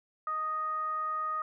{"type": "tone with frequency modulation", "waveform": "sine", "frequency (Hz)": 1244.5, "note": "D#6", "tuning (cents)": 0, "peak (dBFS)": -30, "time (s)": [0.27, 1.42], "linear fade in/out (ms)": 2, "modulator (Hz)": 618, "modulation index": 0.25, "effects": []}